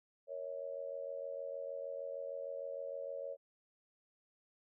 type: tone with amplitude modulation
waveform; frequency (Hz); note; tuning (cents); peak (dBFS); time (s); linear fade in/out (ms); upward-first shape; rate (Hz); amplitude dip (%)
sine; 554.4; C#5; 0; -36; 0.27-3.37; 50; sine; 86.5; 90
effects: none